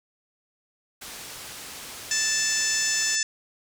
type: low-pass noise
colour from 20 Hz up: white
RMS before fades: -40 dBFS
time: 1.01-3.16 s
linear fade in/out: 10 ms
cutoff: 9100 Hz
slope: 12 dB/octave
type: harmonic tone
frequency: 880 Hz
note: A5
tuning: in tune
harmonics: 2 / 3 / 4 / 5 / 6 / 7 / 8 / 9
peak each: -29 / -34 / -36 / -38 / -28 / -29 / -28 / -35 dBFS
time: 2.11-3.23 s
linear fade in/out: 2 ms
effects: none